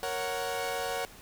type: chord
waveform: sawtooth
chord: F# major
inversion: first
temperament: equal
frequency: 466.2 / 554.4 / 740 Hz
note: A#4 / C#5 / F#5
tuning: 0 / 0 / 0 cents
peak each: -32 / -32 / -31 dBFS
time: 0.03-1.05 s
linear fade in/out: 0 ms
effects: pink hiss -51 dBFS RMS until 1.21 s